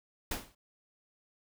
pink noise with exponential decay, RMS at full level -31 dBFS, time 0.31-0.55 s, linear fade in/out 5 ms, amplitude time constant 52 ms, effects none

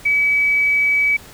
sine tone, 2284 Hz, D7, 49 cents flat, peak -13 dBFS, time 0.05-1.17 s, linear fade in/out 10 ms, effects pink hiss -41 dBFS RMS until 1.33 s

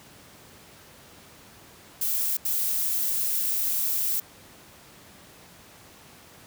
violet noise bursts at uneven times, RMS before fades -26 dBFS, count 2, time 2.01-2.37 / 2.45-4.2 s, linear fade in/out 5 ms, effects pink hiss -50 dBFS RMS until 6.46 s + high-pass 80 Hz 12 dB/octave

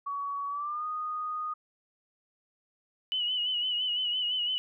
sine tone with pitch glide, 1128 to 1237.2 Hz, C#6 to D#6, +30 to -10 cents, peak -31 dBFS, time 0.06-1.54 s, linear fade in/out 10 ms, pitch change +160 cents, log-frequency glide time 0.48-0.86 s
sine tone with vibrato, 2960 Hz, F#7, in tune, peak -27 dBFS, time 3.12-4.58 s, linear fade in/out 0 ms, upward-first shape sine, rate 5.9 Hz, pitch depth 52 cents each way
effects none

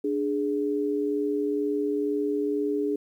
sine tone pair together, 293.7 / 415.8 Hz, D4 / G#4, 0 / +2 cents, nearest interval tritone, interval 602 cents, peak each -27 / -26 dBFS, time 0.04-2.96 s, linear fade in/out 5 ms, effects 10-bit

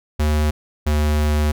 square tone pair in turn, 75.7 / 75.22 Hz, D#2 / D2, -47 / +42 cents, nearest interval unison, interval 11 cents, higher first, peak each -16 dBFS, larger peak neither, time 0.19-0.51 / 0.86-1.52 s, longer second, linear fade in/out 10 ms, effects none

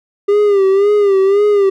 triangle tone with vibrato, 400 Hz, G4, 35 cents sharp, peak -6 dBFS, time 0.28-1.7 s, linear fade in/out 10 ms, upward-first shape sine, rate 1.9 Hz, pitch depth 74 cents each way, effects none

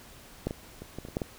clicks, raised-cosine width 2 ms, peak -15 / -20 / -27 / -23 / -28 / -28 / -15 / -17 dBFS, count 8, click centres 0.47 / 0.509 / 0.82 / 0.986 / 1.051 / 1.086 / 1.169 / 1.218 s, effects pink hiss -51 dBFS RMS until 1.38 s

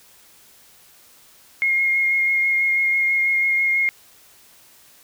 sine tone with vibrato, 2144 Hz, C7, 42 cents sharp, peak -16 dBFS, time 1.62-3.89 s, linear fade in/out 0 ms, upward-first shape sine, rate 6.1 Hz, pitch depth 13 cents each way, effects white hiss -51 dBFS RMS until 5.03 s

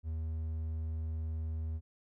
triangle tone, 79.7 Hz, D#2, 42 cents sharp, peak -32 dBFS, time 0.03-1.81 s, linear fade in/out 50 ms, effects none

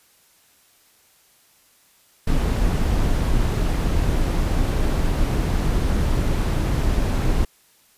brown noise with amplitude modulation, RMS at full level -18 dBFS, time 2.27-7.45 s, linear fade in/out 5 ms, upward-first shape sine, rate 280 Hz, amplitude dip 35%, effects white hiss -57 dBFS RMS until 7.97 s + resampled to 32000 Hz

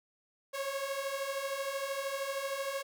sawtooth beating tone pair, 540 / 553 Hz, C#5 / C#5, -45 / -4 cents, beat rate 13 Hz, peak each -35 / -32 dBFS, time 0.53-2.83 s, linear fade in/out 20 ms, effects none

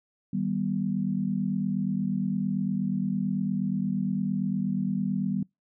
sine chord, Eb augmented, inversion none, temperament just, 155.56 / 194.45 / 243.1 Hz, Eb3 / G3 / B3, 0 / -14 / -27 cents, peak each -33 / -27 / -31 dBFS, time 0.33-5.43 s, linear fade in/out 5 ms, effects noise-tail reverb RT60 0.2 s tail -26 dB re dry

